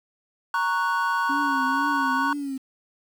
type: chord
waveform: triangle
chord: F# major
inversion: first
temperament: equal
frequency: 932.3 / 1108.7 / 1480 Hz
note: A#5 / C#6 / F#6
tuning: 0 / 0 / 0 cents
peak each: -24 dBFS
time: 0.54-2.33 s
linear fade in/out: 2 ms
type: tone with vibrato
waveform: sine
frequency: 274.7 Hz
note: C#4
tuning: 16 cents flat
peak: -27 dBFS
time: 1.29-2.58 s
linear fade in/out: 10 ms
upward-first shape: triangle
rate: 2.1 Hz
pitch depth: 100 cents each way
effects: 8-bit